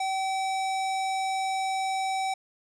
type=tone; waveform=square; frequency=767 Hz; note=G5; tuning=38 cents flat; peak=-27 dBFS; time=0-2.34 s; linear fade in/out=5 ms; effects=resampled to 22050 Hz